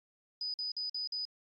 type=tone bursts; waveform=sine; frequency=4978 Hz; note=D#8; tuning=in tune; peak=-34 dBFS; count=5; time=0.41-1.252 s; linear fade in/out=2 ms; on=130 ms; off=48 ms; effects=AAC 48 kbps